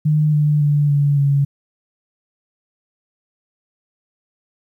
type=tone with pitch steps; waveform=sine; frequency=152.1 / 149.14 / 146.24 / 143.4 / 140.61 Hz; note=D#3 / D3 / D3 / D3 / C#3; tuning=-39 / +27 / -7 / -41 / +25 cents; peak=-12 dBFS; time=0.05-1.45 s; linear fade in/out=10 ms; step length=280 ms; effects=9-bit